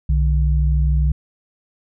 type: tone pair together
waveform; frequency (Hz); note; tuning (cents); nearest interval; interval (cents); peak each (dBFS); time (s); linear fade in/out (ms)
sine; 63.15 / 150.2; B1 / D3; +39 / +39; octave + minor third; 1500; -14 / -21; 0.09-1.12; 5
effects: none